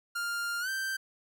45% pulse tone with pitch glide, 1401 to 1563.5 Hz, F6 to G6, +5 to -5 cents, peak -31 dBFS, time 0.15-0.97 s, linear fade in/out 10 ms, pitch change +190 cents, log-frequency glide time 0.6-0.69 s, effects none

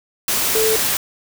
sine tone in noise, 440 Hz, A4, in tune, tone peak -16 dBFS, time 0.55-0.76 s, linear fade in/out 2 ms, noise white, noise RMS -19 dBFS, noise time 0.28-0.97 s, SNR 0 dB, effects none

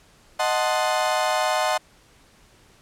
35% pulse chord, D# diminished seventh, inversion none, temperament equal, 622.3 / 740 / 880 / 1046.5 Hz, D#5 / F#5 / A5 / C6, 0 / 0 / 0 / 0 cents, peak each -23 / -23 / -26 / -26 dBFS, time 0.39-1.78 s, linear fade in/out 10 ms, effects pink hiss -55 dBFS RMS until 2.81 s + low-pass 10000 Hz 12 dB/octave

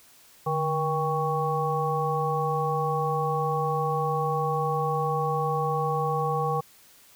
harmonic tone with a mistuned harmonic, 158.8 Hz, D#3, 36 cents sharp, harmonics 1 / 3 / 5 / 7, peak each -29 / -29 / -29 / -29 dBFS, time 0.46-6.61 s, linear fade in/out 10 ms, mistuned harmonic 1, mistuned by -110 cents, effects white hiss -55 dBFS RMS until 7.15 s

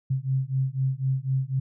sine beating tone pair, 130.81 / 134.81 Hz, C3 / C#3, 0 / -48 cents, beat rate 4 Hz, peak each -26 dBFS, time 0.1-1.6 s, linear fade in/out 10 ms, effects none

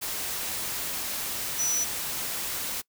sine tone in noise, 5920 Hz, F#8, in tune, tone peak -24 dBFS, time 1.58-1.85 s, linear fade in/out 20 ms, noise white, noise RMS -32 dBFS, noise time 0.01-2.82 s, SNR +5 dB, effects noise-tail reverb RT60 0.1 s tail -23 dB re dry

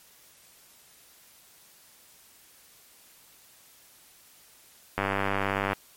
click train, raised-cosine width 0.5 ms, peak -11 dBFS, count 75, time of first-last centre 4.98-5.731 s, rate 98.5 Hz, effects white hiss -56 dBFS RMS until 5.96 s + MP3 64 kbps

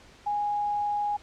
sine tone, 826 Hz, G#5, 10 cents flat, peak -25 dBFS, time 0.26-1.17 s, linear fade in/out 10 ms, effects pink hiss -53 dBFS RMS until 1.22 s + low-pass 6000 Hz 12 dB/octave

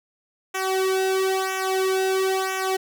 sawtooth tone with flanger, 380 Hz, F#4, 46 cents sharp, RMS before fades -23 dBFS, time 0.54-2.77 s, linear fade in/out 10 ms, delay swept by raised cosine 0.22 to 1.72 ms, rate 1 Hz, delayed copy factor -1, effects none

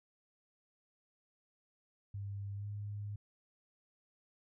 sine tone with pitch glide, 100 to 102.93 Hz, G2 to G#2, +35 to -15 cents, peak -39 dBFS, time 2.14-3.16 s, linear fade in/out 5 ms, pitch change +50 cents, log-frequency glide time 2.55-2.66 s, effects none

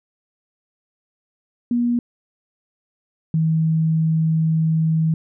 sine tone pair in turn, 240 / 160.18 Hz, B3 / E3, -49 / -49 cents, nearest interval perfect fifth, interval 700 cents, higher first, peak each -16 / -15 dBFS, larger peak second, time 1.71-1.99 / 3.34-5.14 s, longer second, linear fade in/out 2 ms, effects none

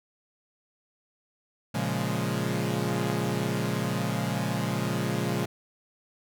sawtooth chord, Bb minor seventh, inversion none, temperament equal, 116.54 / 138.59 / 174.61 / 207.7 Hz, Bb2 / Db3 / F3 / Ab3, 0 / 0 / 0 / 0 cents, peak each -28 dBFS, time 1.74-5.46 s, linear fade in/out 10 ms, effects none

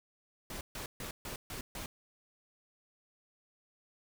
pink noise bursts, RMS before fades -42 dBFS, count 6, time 0.5-1.86 s, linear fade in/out 2 ms, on 110 ms, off 140 ms, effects none

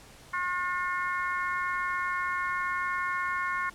harmonic tone, 359.2 Hz, F4, 49 cents sharp, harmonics 3 / 4 / 5 / 6, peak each -31 / -33 / -35 / -37 dBFS, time 0.33-3.7 s, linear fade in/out 10 ms, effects pink hiss -52 dBFS RMS until 3.74 s + low-pass 11000 Hz 12 dB/octave

